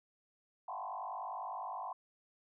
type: tone with frequency modulation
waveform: sine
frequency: 880 Hz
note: A5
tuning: in tune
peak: -39 dBFS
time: 0.68-1.93 s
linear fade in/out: 5 ms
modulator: 49.8 Hz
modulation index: 3.8
effects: none